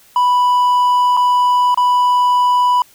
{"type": "tone with dropouts", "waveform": "triangle", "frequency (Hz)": 987.8, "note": "B5", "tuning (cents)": 0, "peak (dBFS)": -8, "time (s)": [0.16, 2.82], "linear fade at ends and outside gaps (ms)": 2, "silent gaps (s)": [[1.168, 1.172], [1.745, 1.774]], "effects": ["white hiss -48 dBFS RMS until 2.94 s"]}